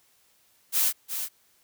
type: noise with echo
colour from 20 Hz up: blue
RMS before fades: -23 dBFS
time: 0.72-0.93 s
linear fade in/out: 50 ms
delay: 360 ms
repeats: 1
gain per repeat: -8 dB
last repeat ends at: 1.29 s
effects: white hiss -64 dBFS RMS until 1.63 s